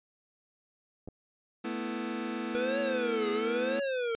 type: clicks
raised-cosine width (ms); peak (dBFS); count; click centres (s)
2; -31; 2; 1.076 / 1.086
type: chord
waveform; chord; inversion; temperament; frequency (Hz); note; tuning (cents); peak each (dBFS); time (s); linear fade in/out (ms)
sawtooth; A suspended second; none; just; 220 / 247.5 / 330; A3 / B3 / E4; 0 / +4 / +2; -33; 1.64-3.8; 10
type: tone with vibrato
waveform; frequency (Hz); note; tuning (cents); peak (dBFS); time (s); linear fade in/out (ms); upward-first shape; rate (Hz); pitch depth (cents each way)
square; 480; B4; -49; -30; 2.55-4.15; 0; triangle; 1; 280
effects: resampled to 8000 Hz